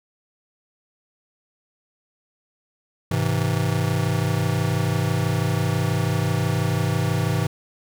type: chord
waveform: square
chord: Ab augmented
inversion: none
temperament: just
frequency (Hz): 103.83 / 129.78 / 162.23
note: Ab2 / C3 / E3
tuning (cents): 0 / -14 / -27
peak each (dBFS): -25 / -25 / -25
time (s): 3.11-7.47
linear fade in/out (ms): 5
effects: none